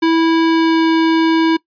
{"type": "tone with pitch glide", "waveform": "square", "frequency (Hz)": [327.6, 325.3], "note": ["E4", "E4"], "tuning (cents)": [-11, -23], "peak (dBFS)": -11, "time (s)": [0.02, 1.57], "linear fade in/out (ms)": 10, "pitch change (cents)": -12, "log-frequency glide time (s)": [0.45, 0.88], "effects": ["noise-tail reverb RT60 0.1 s tail -22 dB re dry", "resampled to 11025 Hz"]}